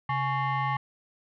sine tone with frequency modulation, 134.5 Hz, C3, 48 cents sharp, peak -24 dBFS, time 0.09-0.77 s, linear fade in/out 5 ms, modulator 976 Hz, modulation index 1.5, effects tanh soft clip ceiling -20 dBFS

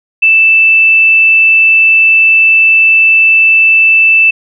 sine tone, 2645 Hz, E7, 5 cents sharp, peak -3 dBFS, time 0.22-4.31 s, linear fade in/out 10 ms, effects none

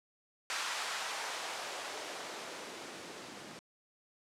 blue noise with band-pass filter sweep, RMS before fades -41 dBFS, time 0.5-3.59 s, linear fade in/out 0 ms, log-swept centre 1200 to 210 Hz, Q 1, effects low-pass 8000 Hz 12 dB/octave

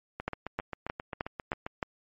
two click trains, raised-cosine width 0.5 ms, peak -20 / -15 dBFS, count 12 / 6, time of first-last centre 0.2-1.665 / 0.28-1.828 s, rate 7.51 / 3.23 Hz, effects MP3 32 kbps

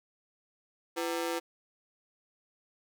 sawtooth ring-modulated tone, 420.3 Hz, G#4, 21 cents sharp, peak -24 dBFS, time 0.96-1.4 s, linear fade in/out 20 ms, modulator 81.6 Hz, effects none

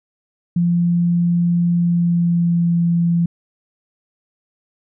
sine tone with pitch glide, 172.8 to 170.42 Hz, F3 to F3, -18 to -42 cents, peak -13 dBFS, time 0.56-3.26 s, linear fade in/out 5 ms, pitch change -24 cents, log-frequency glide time 1.74-2.82 s, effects none

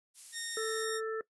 violet noise, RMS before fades -44 dBFS, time 0.14-0.87 s, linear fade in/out 50 ms
10% pulse tone, 1848 Hz, A#6, 16 cents flat, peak -28 dBFS, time 0.32-1.01 s, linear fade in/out 50 ms
harmonic tone, 442.1 Hz, A4, 8 cents sharp, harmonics 1 / 3 / 4, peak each -33 / -41 / -45 dBFS, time 0.57-1.21 s, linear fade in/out 2 ms
effects noise-tail reverb RT60 0.1 s tail -19 dB re dry + resampled to 24000 Hz

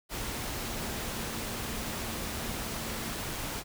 sine tone in noise, 226.5 Hz, A#3, 50 cents flat, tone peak -44 dBFS, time 0.56-3.17 s, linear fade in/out 50 ms, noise pink, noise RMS -36 dBFS, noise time 0.09-3.64 s, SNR -11 dB, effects none

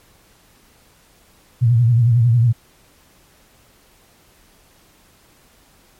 sine tone with vibrato, 118.2 Hz, A#2, 24 cents sharp, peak -10 dBFS, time 1.61-2.53 s, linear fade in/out 20 ms, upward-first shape triangle, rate 11 Hz, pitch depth 110 cents each way, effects pink hiss -53 dBFS RMS until 5.99 s + MP3 64 kbps

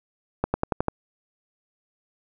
accelerating click train, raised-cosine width 1 ms, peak -8 dBFS, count 6, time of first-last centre 0.44-0.883 s, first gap 100 ms, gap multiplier 0.94, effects none

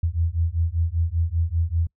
sine beating tone pair, 81 / 86.1 Hz, E2 / F2, -30 / -24 cents, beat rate 5.1 Hz, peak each -23 dBFS, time 0.03-1.87 s, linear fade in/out 5 ms, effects noise-tail reverb RT60 0.1 s tail -25 dB re dry

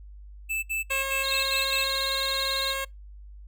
square tone bursts, 2634 Hz, E7, 2 cents flat, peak -27 dBFS, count 7, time 0.49-1.848 s, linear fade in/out 20 ms, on 140 ms, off 63 ms
10% pulse tone, 541 Hz, C#5, 42 cents flat, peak -20 dBFS, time 0.9-2.85 s, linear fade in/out 10 ms
sine tone with vibrato, 3951 Hz, B7, in tune, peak -27 dBFS, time 1.23-2.74 s, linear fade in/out 20 ms, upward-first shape square, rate 18 Hz, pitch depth 89 cents each way
effects noise-tail reverb RT60 0.2 s tail -26 dB re dry + added 50 Hz sine -42 dBFS peak until 3.47 s

